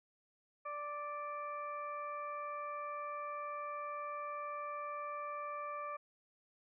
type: harmonic tone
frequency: 587 Hz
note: D5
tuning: 1 cent flat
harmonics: 1 / 2 / 3 / 4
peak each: -46 / -41 / -56 / -53 dBFS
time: 0.65-5.97 s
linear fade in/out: 10 ms
effects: none